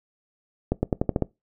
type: accelerating click train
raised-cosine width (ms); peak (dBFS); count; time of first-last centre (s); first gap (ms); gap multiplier
2; -8; 7; 0.72-1.223; 110; 0.89
effects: noise-tail reverb RT60 0.2 s tail -21 dB re dry